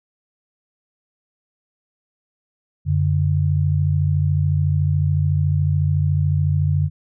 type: tone pair together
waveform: sine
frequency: 91.7 / 145.56 Hz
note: F#2 / D3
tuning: -15 / -15 cents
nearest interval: minor sixth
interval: 800 cents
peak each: -18 dBFS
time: 2.85-6.9 s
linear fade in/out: 50 ms
effects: none